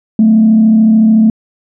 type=tone with frequency modulation; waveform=sine; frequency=220 Hz; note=A3; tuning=in tune; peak=-3 dBFS; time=0.19-1.3 s; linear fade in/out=2 ms; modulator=33.7 Hz; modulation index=0.34; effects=tanh soft clip ceiling 0 dBFS